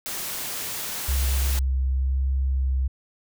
white noise, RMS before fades -31 dBFS, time 0.06-1.59 s, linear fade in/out 0 ms
sine tone with vibrato, 66.1 Hz, C2, 18 cents sharp, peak -20 dBFS, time 1.08-2.88 s, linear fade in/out 10 ms, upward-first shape sine, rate 1 Hz, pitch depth 15 cents each way
effects none

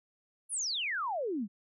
sine exponential sweep, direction down, 11000 to 185 Hz, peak -31 dBFS, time 0.49-1.48 s, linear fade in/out 50 ms, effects none

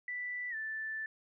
sine tone with pitch glide, 1975.5 to 1760 Hz, B6 to A6, 0 to 0 cents, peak -36 dBFS, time 0.08-1.06 s, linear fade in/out 2 ms, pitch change -200 cents, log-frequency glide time 0.5-0.55 s, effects none

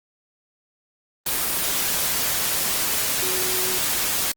sine tone in noise, 370 Hz, F#4, in tune, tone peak -31 dBFS, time 3.22-3.78 s, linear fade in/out 5 ms, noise white, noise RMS -23 dBFS, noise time 1.26-4.32 s, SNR -11 dB, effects Opus 24 kbps

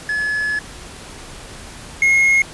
triangle tone pair in turn, 1708 / 2157 Hz, G#6 / C#7, +48 / -48 cents, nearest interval major third, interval 404 cents, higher second, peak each -16 / -9 dBFS, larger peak second, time 0.09-0.59 / 2.02-2.42 s, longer first, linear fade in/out 2 ms, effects pink hiss -36 dBFS RMS until 2.53 s + resampled to 24000 Hz

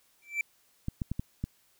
triangle tone with exponential growth, 2334 Hz, D7, 11 cents flat, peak -22 dBFS, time 0.22-0.41 s, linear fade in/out 2 ms, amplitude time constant 41 ms
clicks, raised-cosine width 5 ms, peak -19 dBFS, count 5, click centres 0.884 / 1.018 / 1.116 / 1.195 / 1.44 s
effects white hiss -67 dBFS RMS until 1.79 s

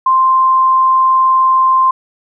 sine tone, 1046.5 Hz, C6, in tune, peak -7 dBFS, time 0.06-1.91 s, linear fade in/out 5 ms, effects none

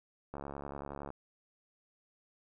click train, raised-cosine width 1 ms, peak -28 dBFS, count 55, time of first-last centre 0.34-1.104 s, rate 70.7 Hz, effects none

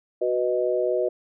sine chord, B major, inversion second, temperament equal, 370 / 493.9 / 622.3 Hz, F#4 / B4 / D#5, 0 / 0 / 0 cents, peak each -25 dBFS, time 0.21-1.09 s, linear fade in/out 10 ms, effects none

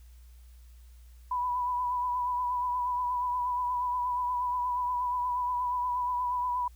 sine tone with vibrato, 987.8 Hz, B5, in tune, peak -27 dBFS, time 1.31-6.68 s, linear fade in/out 5 ms, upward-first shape triangle, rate 8.4 Hz, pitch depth 37 cents each way, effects added 60 Hz sine -49 dBFS peak until 6.75 s + white hiss -66 dBFS RMS until 6.75 s

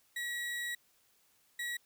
35% pulse tone bursts at uneven times, 1919 Hz, A#6, 50 cents sharp, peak -34 dBFS, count 2, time 0.16-0.75 / 1.59-1.77 s, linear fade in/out 5 ms, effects white hiss -70 dBFS RMS until 1.85 s

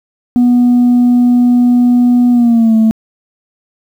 sine tone with pitch glide, 244.4 to 221.5 Hz, B3 to A3, -18 to +12 cents, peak -3 dBFS, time 0.36-2.91 s, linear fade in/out 0 ms, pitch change -170 cents, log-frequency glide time 2.31-2.75 s, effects tanh soft clip ceiling -4 dBFS + 7-bit

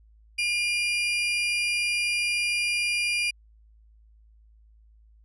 35% pulse tone pair together, 2411 / 2869 Hz, D7 / F7, +45 / +46 cents, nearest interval minor third, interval 301 cents, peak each -22 / -32 dBFS, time 0.38-3.31 s, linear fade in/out 10 ms, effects added 54 Hz sine -53 dBFS peak until 5.24 s + resampled to 24000 Hz

